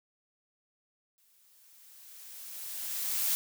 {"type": "noise with exponential growth", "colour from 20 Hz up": "blue", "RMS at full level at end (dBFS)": -28, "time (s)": [1.18, 3.35], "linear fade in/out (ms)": 0, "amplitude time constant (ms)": 470, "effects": []}